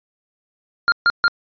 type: tone bursts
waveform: square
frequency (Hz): 1400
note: F6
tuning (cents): +4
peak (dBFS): -12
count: 3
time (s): 0.88-1.28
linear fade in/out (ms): 0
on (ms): 40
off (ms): 140
effects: resampled to 11025 Hz

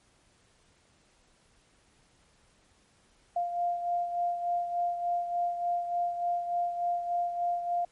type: beating tone pair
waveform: sine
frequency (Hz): 698.5 / 701.9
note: F5 / F5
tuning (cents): 0 / +9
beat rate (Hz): 3.4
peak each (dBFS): -28 / -36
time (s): 3.36-7.85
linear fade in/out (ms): 5
effects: pink hiss -65 dBFS RMS until 7.91 s + MP3 48 kbps

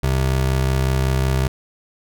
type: tone pair together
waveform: square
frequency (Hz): 65.41 / 130.82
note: C2 / C3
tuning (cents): 0 / 0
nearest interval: octave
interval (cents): 1200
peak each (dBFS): -20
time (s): 0.03-1.48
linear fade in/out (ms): 5
effects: none

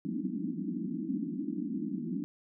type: band-pass noise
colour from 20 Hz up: white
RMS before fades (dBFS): -35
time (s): 0.05-2.24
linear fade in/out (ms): 0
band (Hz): 170 to 320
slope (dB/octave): 96
effects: none

